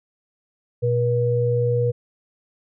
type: tone pair together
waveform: sine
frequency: 120.4 / 481.6 Hz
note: B2 / B4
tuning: -44 / -44 cents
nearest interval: 2 octaves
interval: 2400 cents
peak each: -20 dBFS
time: 0.82-1.92 s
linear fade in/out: 20 ms
effects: none